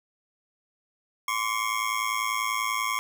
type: ring-modulated tone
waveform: 25% pulse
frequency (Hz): 1090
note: C#6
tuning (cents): -29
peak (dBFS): -19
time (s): 1.28-2.99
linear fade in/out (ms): 0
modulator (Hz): 55.1
effects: none